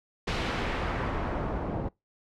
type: noise with low-pass filter sweep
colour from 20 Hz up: pink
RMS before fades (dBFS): -31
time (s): 0.27-1.89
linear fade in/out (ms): 10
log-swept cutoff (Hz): 3800 to 640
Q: 0.96
effects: noise-tail reverb RT60 0.2 s tail -24 dB re dry